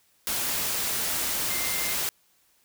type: tone in noise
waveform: sine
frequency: 2093 Hz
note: C7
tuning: in tune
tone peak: -35 dBFS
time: 1.5-1.94 s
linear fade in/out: 0 ms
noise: white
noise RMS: -28 dBFS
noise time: 0.27-2.09 s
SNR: -10 dB
effects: white hiss -65 dBFS RMS until 2.64 s